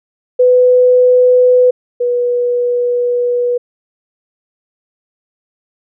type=tone pair in turn; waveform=sine; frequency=499.7 / 487.2 Hz; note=B4 / B4; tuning=+20 / -24 cents; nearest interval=unison; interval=44 cents; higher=first; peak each=-5 / -11 dBFS; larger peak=first; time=0.39-1.71 / 2-3.58 s; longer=second; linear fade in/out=10 ms; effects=none